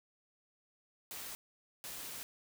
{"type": "noise bursts at uneven times", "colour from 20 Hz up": "white", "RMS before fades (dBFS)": -45, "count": 2, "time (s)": [[1.11, 1.35], [1.84, 2.23]], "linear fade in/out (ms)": 0, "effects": []}